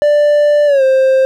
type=tone with pitch glide; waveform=triangle; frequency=589 to 527.8 Hz; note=D5 to C5; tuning=+5 to +15 cents; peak=-5 dBFS; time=0.02-1.25 s; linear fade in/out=0 ms; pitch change=-190 cents; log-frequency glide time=0.66-0.83 s; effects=none